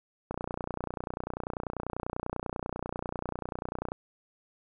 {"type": "click train", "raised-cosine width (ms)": 1, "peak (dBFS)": -19, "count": 110, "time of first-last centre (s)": [0.31, 3.919], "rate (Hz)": 30.2, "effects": []}